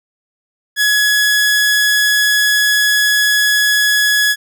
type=tone; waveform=sawtooth; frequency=1686 Hz; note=G#6; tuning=26 cents sharp; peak=-7 dBFS; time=0.76-4.36 s; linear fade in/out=50 ms; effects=none